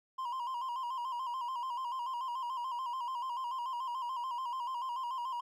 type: tone with vibrato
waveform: triangle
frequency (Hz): 1000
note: B5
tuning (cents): +21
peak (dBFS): -33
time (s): 0.18-5.41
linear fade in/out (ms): 10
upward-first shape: square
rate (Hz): 6.9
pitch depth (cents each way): 78
effects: none